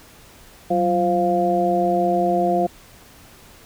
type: harmonic tone with a mistuned harmonic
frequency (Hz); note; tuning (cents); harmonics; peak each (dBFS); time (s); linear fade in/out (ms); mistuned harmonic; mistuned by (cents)
174.61; F3; 0; 1 / 2 / 3 / 4; -24 / -22 / -24 / -19; 0.7-2.67; 10; 1; +120
effects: pink hiss -47 dBFS RMS until 3.65 s